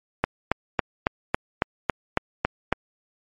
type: click train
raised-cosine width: 0.5 ms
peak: -4 dBFS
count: 10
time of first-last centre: 0.24-2.726 s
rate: 3.62 Hz
effects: MP3 48 kbps